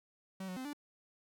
45% pulse tone with pitch steps, 190.1 / 183.4 / 258.7 / 291.4 Hz, F#3 / F#3 / C4 / D4, +47 / -15 / -19 / -13 cents, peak -40 dBFS, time 0.4-0.732 s, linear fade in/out 5 ms, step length 83 ms, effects none

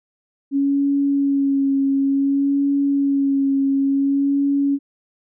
sine tone with vibrato, 277.2 Hz, C#4, in tune, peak -15 dBFS, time 0.51-4.79 s, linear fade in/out 50 ms, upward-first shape sine, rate 0.56 Hz, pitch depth 22 cents each way, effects none

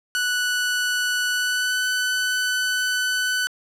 sawtooth tone with pitch glide, 1480 to 1500.7 Hz, F#6 to F#6, 0 to +24 cents, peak -17 dBFS, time 0.15-3.47 s, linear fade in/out 0 ms, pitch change +24 cents, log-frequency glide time 1.3-1.79 s, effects low-pass 12000 Hz 12 dB/octave

